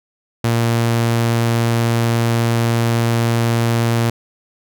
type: tone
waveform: sawtooth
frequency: 116.4 Hz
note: A#2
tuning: 2 cents flat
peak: -10 dBFS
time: 0.44-4.1 s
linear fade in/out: 5 ms
effects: none